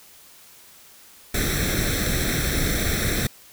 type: noise with comb filter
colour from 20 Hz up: pink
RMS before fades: -23 dBFS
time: 1.34-3.27 s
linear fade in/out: 5 ms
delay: 0.52 ms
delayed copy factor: +0.8
effects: white hiss -49 dBFS RMS until 3.52 s